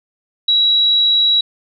sine tone, 3886 Hz, B7, 29 cents flat, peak -10 dBFS, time 0.48-1.41 s, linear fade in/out 5 ms, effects none

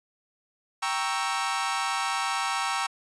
sawtooth chord, G diminished seventh, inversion none, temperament equal, 784 / 932.3 / 1108.7 / 1318.5 Hz, G5 / Bb5 / Db6 / Fb6, 0 / 0 / 0 / 0 cents, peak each -28 dBFS, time 0.82-2.87 s, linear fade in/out 10 ms, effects resampled to 22050 Hz

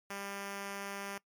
5% pulse tone, 198.9 Hz, G3, 25 cents sharp, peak -28 dBFS, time 0.1-1.18 s, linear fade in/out 5 ms, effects noise-tail reverb RT60 0.1 s tail -22 dB re dry + MP3 96 kbps

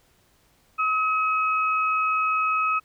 sine tone pair together, 1275 / 2550 Hz, D#6 / D#7, +42 / +42 cents, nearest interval octave, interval 1200 cents, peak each -21 / -27 dBFS, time 0.78-2.8 s, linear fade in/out 20 ms, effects pink hiss -62 dBFS RMS until 2.84 s

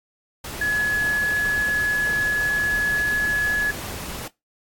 sine tone in noise, 1696 Hz, G#6, 36 cents sharp, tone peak -19 dBFS, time 0.61-3.71 s, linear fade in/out 5 ms, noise pink, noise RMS -33 dBFS, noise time 0.44-4.28 s, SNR +11 dB, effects noise-tail reverb RT60 0.2 s tail -21 dB re dry + AAC 64 kbps

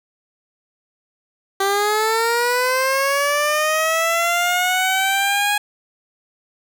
15% pulse linear sweep, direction up, 388.2 to 830.6 Hz, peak -10 dBFS, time 1.6-5.58 s, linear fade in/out 5 ms, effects none

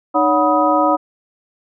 sine tone cluster, 306 / 566 / 735 / 978 / 1256 Hz, D#4 / C#5 / F#5 / B5 / D#6, -29 / +36 / -12 / -17 / +16 cents, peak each -18 dBFS, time 0.14-0.97 s, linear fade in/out 20 ms, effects none

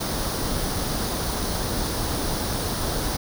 pink noise with comb filter, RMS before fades -26 dBFS, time 0-3.17 s, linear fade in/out 10 ms, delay 0.2 ms, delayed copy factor +0.55, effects none

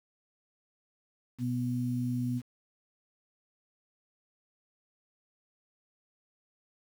sine tone pair together, 123.3 / 246.6 Hz, B2 / B3, -2 / -2 cents, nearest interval octave, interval 1200 cents, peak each -32 / -31 dBFS, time 1.38-2.42 s, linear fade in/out 50 ms, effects 9-bit

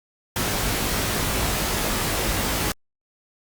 pink noise with comb filter, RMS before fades -24 dBFS, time 0.36-2.72 s, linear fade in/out 2 ms, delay 19 ms, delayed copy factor +0.55, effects Opus 48 kbps

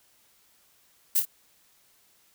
violet noise with echo, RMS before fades -22 dBFS, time 1.15-1.2 s, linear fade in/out 10 ms, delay 27 ms, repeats 2, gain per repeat -6 dB, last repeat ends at 1.254 s, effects white hiss -63 dBFS RMS until 2.34 s

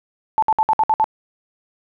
sine tone bursts, 875 Hz, A5, 10 cents flat, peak -12 dBFS, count 7, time 0.38-1.042 s, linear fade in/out 0 ms, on 44 ms, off 59 ms, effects none

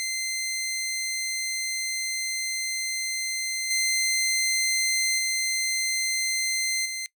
15% pulse tone with level steps, 2076 Hz, C7, 14 cents flat, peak -21 / -16 / -18 / -24 dBFS, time 0-7.06 s, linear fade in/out 0 ms, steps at 3.7 / 5.18 / 6.85 s, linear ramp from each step 10 ms, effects noise-tail reverb RT60 0.1 s tail -21 dB re dry

